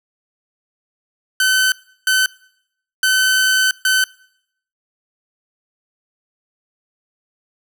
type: tone bursts at uneven times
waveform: sawtooth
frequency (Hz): 1523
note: F#6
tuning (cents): +50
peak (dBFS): -9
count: 4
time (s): 1.4-1.72 / 2.07-2.26 / 3.03-3.71 / 3.85-4.04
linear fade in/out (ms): 2
effects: noise-tail reverb RT60 0.7 s tail -22 dB re dry